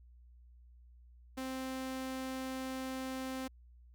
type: tone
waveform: sawtooth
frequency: 261.6 Hz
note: C4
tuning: in tune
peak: -34 dBFS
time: 1.37-3.48 s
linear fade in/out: 10 ms
effects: added 60 Hz sine -56 dBFS peak until 3.94 s